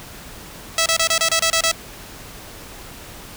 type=tone bursts; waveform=5% pulse; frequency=655 Hz; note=E5; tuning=11 cents flat; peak=-4 dBFS; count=9; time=0.78-1.715 s; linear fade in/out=2 ms; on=79 ms; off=28 ms; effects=pink hiss -38 dBFS RMS until 3.36 s